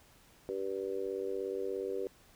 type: harmonic tone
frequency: 97 Hz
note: G2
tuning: 18 cents flat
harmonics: 3 / 4 / 5 / 6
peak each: -46 / -36 / -38 / -47 dBFS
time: 0.49-2.07 s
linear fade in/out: 0 ms
effects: pink hiss -62 dBFS RMS until 2.35 s